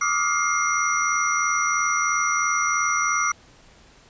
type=tone cluster; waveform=sine; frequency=1162 / 1245 / 1402 / 2119 / 5830 Hz; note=D6 / D#6 / F6 / C7 / F#8; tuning=-19 / +1 / +6 / +21 / -26 cents; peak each=-26 dBFS; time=0.01-3.32 s; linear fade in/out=5 ms; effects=pink hiss -52 dBFS RMS until 4.09 s + resampled to 16000 Hz